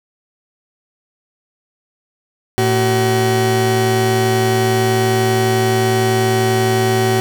30% pulse tone pair together, 112.5 / 378.4 Hz, A2 / F#4, +39 / +39 cents, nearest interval octave + major sixth, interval 2100 cents, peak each -14 / -12 dBFS, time 2.58-7.2 s, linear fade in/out 0 ms, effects none

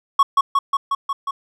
triangle tone with echo, 1108.7 Hz, C#6, in tune, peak -7 dBFS, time 0.19-0.23 s, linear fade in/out 5 ms, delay 180 ms, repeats 6, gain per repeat -2 dB, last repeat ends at 1.31 s, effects none

